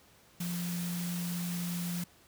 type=tone in noise; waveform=sine; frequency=174.61 Hz; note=F3; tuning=in tune; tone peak=-33 dBFS; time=0.4-2.04 s; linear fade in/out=5 ms; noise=white; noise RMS=-42 dBFS; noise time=0.4-2.04 s; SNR=+6 dB; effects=pink hiss -61 dBFS RMS until 2.27 s + high-pass 60 Hz 12 dB/octave